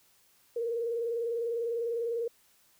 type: tone with vibrato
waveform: sine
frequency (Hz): 466.2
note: A#4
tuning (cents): 0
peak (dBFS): -29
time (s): 0.56-2.28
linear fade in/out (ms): 5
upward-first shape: sine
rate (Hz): 20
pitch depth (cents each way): 58
effects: white hiss -65 dBFS RMS until 2.79 s